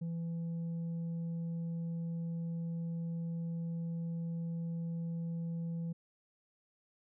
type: tone with tanh clipping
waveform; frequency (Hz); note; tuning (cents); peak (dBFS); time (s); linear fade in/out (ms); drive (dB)
sine; 167.2; E3; +25; -36; 0.01-5.93; 10; 3
effects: none